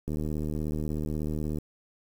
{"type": "click train", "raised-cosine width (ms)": 3, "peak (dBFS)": -20, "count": 116, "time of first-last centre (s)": [0.08, 1.585], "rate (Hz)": 76.4, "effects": ["8-bit"]}